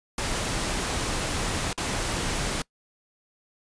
pink noise with dropouts, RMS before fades -28 dBFS, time 0.18-2.62 s, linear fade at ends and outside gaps 2 ms, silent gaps 1.73-1.777 s, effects noise-tail reverb RT60 0.1 s tail -23 dB re dry + resampled to 22050 Hz

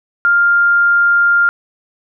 sine tone, 1400 Hz, F6, 4 cents sharp, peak -8 dBFS, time 0.25-1.49 s, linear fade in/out 0 ms, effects none

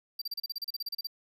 square tone bursts, 4699 Hz, D8, in tune, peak -33 dBFS, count 15, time 0.19-1.071 s, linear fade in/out 5 ms, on 27 ms, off 34 ms, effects none

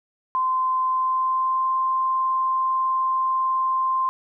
sine tone with pitch glide, 1035 to 1046.4 Hz, C6 to C6, -19 to 0 cents, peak -19 dBFS, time 0.35-4.09 s, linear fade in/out 0 ms, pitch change +19 cents, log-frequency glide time 0.86-1.71 s, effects none

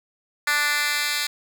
10% pulse tone with high-pass filter sweep, 293.6 Hz, D4, in tune, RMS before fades -23 dBFS, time 0.47-1.27 s, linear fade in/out 5 ms, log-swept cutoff 1700 to 2800 Hz, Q 1.7, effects none

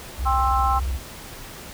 sine tone with vibrato, 64.3 Hz, C2, 30 cents flat, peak -22 dBFS, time 0.17-1 s, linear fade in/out 50 ms, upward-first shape triangle, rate 17 Hz, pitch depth 280 cents each way
harmonic tone, 264.2 Hz, C4, 17 cents sharp, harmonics 3 / 4 / 5, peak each -22 / -23 / -24 dBFS, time 0.25-0.8 s, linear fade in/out 20 ms
effects pink hiss -39 dBFS RMS until 1.73 s

